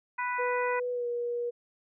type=harmonic tone; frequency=493.9 Hz; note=B4; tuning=in tune; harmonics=2 / 3 / 4 / 5; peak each=-31 / -36 / -36 / -40 dBFS; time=0.18-0.8 s; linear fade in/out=10 ms
type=tone with pitch glide; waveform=sine; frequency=492.9 to 479.1 Hz; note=B4 to A#4; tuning=-3 to +47 cents; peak=-29 dBFS; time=0.38-1.51 s; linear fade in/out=20 ms; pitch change=-50 cents; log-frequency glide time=0.92-1.07 s
effects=none